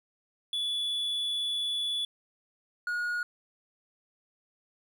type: tone pair in turn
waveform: triangle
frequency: 3434 / 1443.8 Hz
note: A7 / F#6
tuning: -43 / -43 cents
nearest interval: octave + minor third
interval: 1500 cents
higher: first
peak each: -27 dBFS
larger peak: neither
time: 0.53-2.05 / 2.87-3.23 s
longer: first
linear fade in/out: 2 ms
effects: none